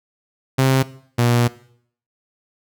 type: tone pair in turn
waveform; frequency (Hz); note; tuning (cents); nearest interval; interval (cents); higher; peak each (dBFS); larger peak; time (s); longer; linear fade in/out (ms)
sawtooth; 132.6 / 119.99; C3 / B2; +23 / -50; major second; 173; first; -9 / -10; first; 0.58-0.83 / 1.18-1.48; second; 10
effects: noise-tail reverb RT60 0.6 s tail -18 dB re dry

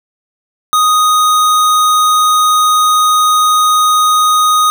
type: tone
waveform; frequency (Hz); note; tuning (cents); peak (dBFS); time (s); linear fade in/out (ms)
square; 1244.5; D#6; 0; -8; 0.73-4.7; 0
effects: none

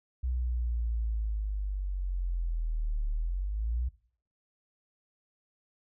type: linear two-way sweep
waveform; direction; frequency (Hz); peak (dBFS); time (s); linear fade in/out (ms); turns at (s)
sine; down then up; 62.8 to 36.4 to 62.8; -28; 0.23-3.89; 10; 3.09
effects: noise-tail reverb RT60 0.5 s tail -18 dB re dry

